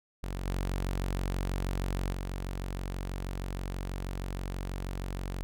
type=tone with level steps; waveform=sawtooth; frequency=46.25 Hz; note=F#1; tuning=in tune; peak=-30 / -26 / -30 dBFS; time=0.23-5.43 s; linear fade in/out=0 ms; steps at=0.45 / 2.12 s; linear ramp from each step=20 ms; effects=none